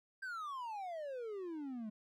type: exponential sweep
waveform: triangle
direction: down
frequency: 1600 to 207.7 Hz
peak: -39 dBFS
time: 0.22-1.9 s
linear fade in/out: 10 ms
effects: none